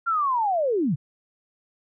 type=linear sweep; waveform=sine; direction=down; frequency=1400 to 118.3 Hz; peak=-20 dBFS; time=0.06-0.96 s; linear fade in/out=20 ms; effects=none